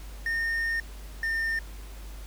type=tone pair in turn; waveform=triangle; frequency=1830 / 1811.1 Hz; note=A#6 / A6; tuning=-32 / +50 cents; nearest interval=unison; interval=18 cents; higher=first; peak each=-24 dBFS; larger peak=neither; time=0.26-0.8 / 1.23-1.59 s; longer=first; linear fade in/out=2 ms; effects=added 50 Hz sine -39 dBFS peak until 2.26 s + pink hiss -50 dBFS RMS until 2.26 s